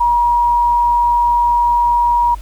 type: tone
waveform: sine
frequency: 955 Hz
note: A#5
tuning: 42 cents sharp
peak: -10 dBFS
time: 0-2.35 s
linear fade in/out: 10 ms
effects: added 50 Hz sine -27 dBFS peak until 2.41 s + pink hiss -44 dBFS RMS until 2.41 s